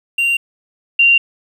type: tone pair in turn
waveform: triangle / sine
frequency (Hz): 2769 / 2769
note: F7 / F7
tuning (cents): -15 / -15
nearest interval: unison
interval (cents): 0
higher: neither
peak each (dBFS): -11 / -7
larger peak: second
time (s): 0.18-0.37 / 0.99-1.18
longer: neither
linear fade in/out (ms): 5
effects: 8-bit